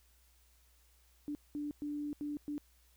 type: tone bursts at uneven times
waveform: sine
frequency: 293.7 Hz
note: D4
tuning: in tune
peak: -36 dBFS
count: 5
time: 1.28-1.35 / 1.55-1.71 / 1.82-2.13 / 2.21-2.37 / 2.48-2.58 s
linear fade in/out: 0 ms
effects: added 60 Hz sine -66 dBFS peak until 2.96 s + white hiss -70 dBFS RMS until 2.96 s